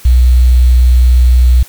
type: tone with quantisation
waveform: sine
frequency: 61.74 Hz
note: B1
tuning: in tune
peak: -3 dBFS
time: 0.05-1.63 s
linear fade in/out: 5 ms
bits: 5
effects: white hiss -37 dBFS RMS until 1.68 s